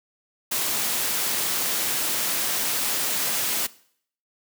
white noise, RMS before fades -25 dBFS, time 0.51-3.67 s, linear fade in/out 10 ms, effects noise-tail reverb RT60 0.6 s tail -20 dB re dry + high-pass 150 Hz 12 dB/octave

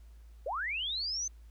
sine linear sweep, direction up, 466.2 to 6272 Hz, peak -32 dBFS, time 0.46-1.28 s, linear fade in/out 5 ms, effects added 56 Hz sine -50 dBFS peak until 1.5 s + pink hiss -70 dBFS RMS until 1.5 s

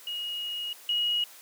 sine tone pair in turn, 2881 / 2896 Hz, F#7 / F#7, -47 / -38 cents, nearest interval unison, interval 9 cents, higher second, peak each -31 / -24 dBFS, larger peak second, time 0.07-0.73 / 0.89-1.24 s, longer first, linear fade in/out 2 ms, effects white hiss -50 dBFS RMS until 1.41 s + high-pass 400 Hz 12 dB/octave

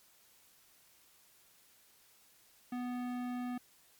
sine tone with tanh clipping, 246.9 Hz, B3, in tune, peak -38 dBFS, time 2.72-3.58 s, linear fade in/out 5 ms, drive 18 dB, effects white hiss -65 dBFS RMS until 3.99 s + MP3 96 kbps

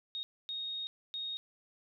sine tone bursts at uneven times, 3729 Hz, A#7, in tune, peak -36 dBFS, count 3, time 0.15-0.23 / 0.49-0.87 / 1.14-1.37 s, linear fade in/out 0 ms, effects none

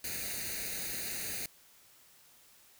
white noise with comb filter, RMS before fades -38 dBFS, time 0.04-1.46 s, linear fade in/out 2 ms, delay 0.46 ms, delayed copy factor +0.8, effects white hiss -61 dBFS RMS until 2.79 s

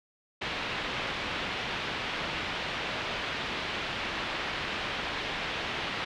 white low-pass noise, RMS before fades -34 dBFS, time 0.41-6.05 s, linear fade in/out 10 ms, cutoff 3400 Hz, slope 24 dB/octave, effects none

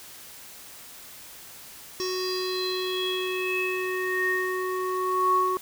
square tone with low-pass filter sweep, 370 Hz, F#4, in tune, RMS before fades -27 dBFS, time 2-5.57 s, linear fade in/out 0 ms, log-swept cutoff 5600 to 990 Hz, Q 9.2, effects white hiss -45 dBFS RMS until 5.61 s

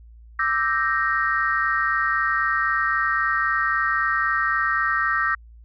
sine chord, E half-diminished seventh, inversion third, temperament equal, 1174.7 / 1318.5 / 1568 / 1864.7 Hz, D6 / E6 / G6 / Bb6, 0 / 0 / 0 / 0 cents, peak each -26 / -24 / -25 / -23 dBFS, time 0.39-5.35 s, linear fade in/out 5 ms, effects tanh soft clip ceiling -8 dBFS + added 57 Hz sine -43 dBFS peak until 5.64 s

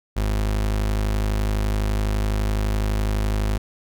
35% pulse tone, 51.91 Hz, G#1, in tune, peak -18 dBFS, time 0.16-3.58 s, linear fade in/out 10 ms, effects none

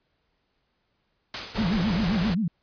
white noise with exponential decay, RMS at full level -28 dBFS, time 1.34-2.03 s, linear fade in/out 2 ms, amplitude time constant 150 ms
pink noise, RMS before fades -30 dBFS, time 1.54-2.35 s, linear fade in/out 20 ms
sine tone with vibrato, 193.3 Hz, G3, 24 cents flat, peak -22 dBFS, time 1.58-2.48 s, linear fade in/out 5 ms, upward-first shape sine, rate 7.6 Hz, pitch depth 280 cents each way
effects pink hiss -73 dBFS RMS until 2.62 s + resampled to 11025 Hz

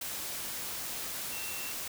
sine tone in noise, 2700 Hz, E7, 41 cents sharp, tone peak -43 dBFS, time 1.32-1.72 s, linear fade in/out 5 ms, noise white, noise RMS -38 dBFS, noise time 0.01-1.88 s, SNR -8 dB, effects none

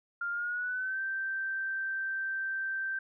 sine tone with pitch glide, 1400 to 1562.4 Hz, F6 to G6, +4 to -6 cents, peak -31 dBFS, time 0.21-2.99 s, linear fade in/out 5 ms, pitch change +190 cents, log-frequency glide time 0.31-1.01 s, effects none

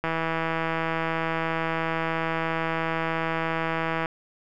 click train, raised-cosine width 0.5 ms, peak -12 dBFS, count 656, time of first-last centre 0.04-4.058 s, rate 163 Hz, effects none

